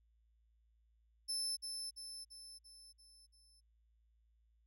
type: tone with echo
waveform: 30% pulse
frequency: 5274 Hz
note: E8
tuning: in tune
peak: -33 dBFS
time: 1.28-1.57 s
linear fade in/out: 20 ms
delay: 340 ms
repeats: 6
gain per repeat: -5 dB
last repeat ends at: 3.61 s
effects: added 56 Hz sine -70 dBFS peak until 4.66 s